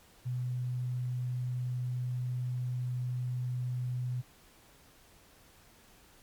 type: tone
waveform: sine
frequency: 124.7 Hz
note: B2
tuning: 17 cents sharp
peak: -31 dBFS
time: 0.25-4.22 s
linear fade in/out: 20 ms
effects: pink hiss -60 dBFS RMS until 6.22 s + MP3 96 kbps